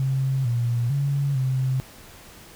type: tone with pitch steps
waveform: sine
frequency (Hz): 133.6 / 119.1 / 140.6 / 130.7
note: C3 / A#2 / C#3 / C3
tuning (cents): +36 / +38 / +25 / -1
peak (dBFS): -20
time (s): 0-1.8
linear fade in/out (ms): 0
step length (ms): 450
effects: pink hiss -46 dBFS RMS until 2.55 s